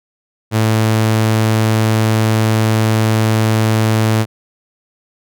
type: tone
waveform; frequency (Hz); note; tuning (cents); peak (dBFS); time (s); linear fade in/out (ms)
sawtooth; 110; A2; 0; -7; 0.51-4.26; 50
effects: none